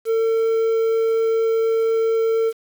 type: tone with quantisation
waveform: triangle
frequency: 450.7 Hz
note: A4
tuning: 42 cents sharp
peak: -14 dBFS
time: 0.05-2.53 s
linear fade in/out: 50 ms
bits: 7
effects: none